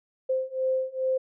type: beating tone pair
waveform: sine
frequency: 520 / 522.4 Hz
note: C5 / C5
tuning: -11 / -3 cents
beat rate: 2.4 Hz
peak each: -28 / -27 dBFS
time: 0.29-1.18 s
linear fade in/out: 10 ms
effects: none